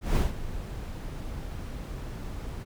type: noise with ADSR envelope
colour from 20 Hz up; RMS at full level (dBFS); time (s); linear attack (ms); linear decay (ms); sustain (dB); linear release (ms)
brown; -22; 0.01-2.65; 150; 160; -14; 31
effects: none